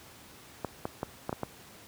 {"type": "clicks", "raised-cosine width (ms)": 1, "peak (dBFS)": -17, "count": 6, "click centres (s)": [0.647, 0.854, 1.031, 1.294, 1.328, 1.433], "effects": ["pink hiss -52 dBFS RMS until 1.87 s", "high-pass 80 Hz 12 dB/octave"]}